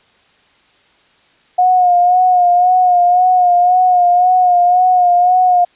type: tone with vibrato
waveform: sine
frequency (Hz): 721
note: F#5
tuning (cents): -45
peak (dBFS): -7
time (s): 1.58-5.65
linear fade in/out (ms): 10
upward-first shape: sine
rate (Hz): 1.9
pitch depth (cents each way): 38
effects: white hiss -52 dBFS RMS until 5.75 s + resampled to 8000 Hz